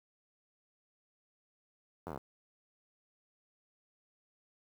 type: slowing click train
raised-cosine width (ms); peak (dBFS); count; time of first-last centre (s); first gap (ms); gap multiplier
1; -27; 9; 2.07-2.175; 11; 1.05
effects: high-pass 60 Hz 12 dB/octave + 9-bit